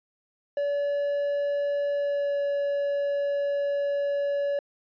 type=tone with pitch glide; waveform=triangle; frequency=572 to 568 Hz; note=D5 to C#5; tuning=-46 to +42 cents; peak=-22 dBFS; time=0.57-4.59 s; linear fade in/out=2 ms; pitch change=-12 cents; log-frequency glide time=1.93-2.41 s; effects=resampled to 11025 Hz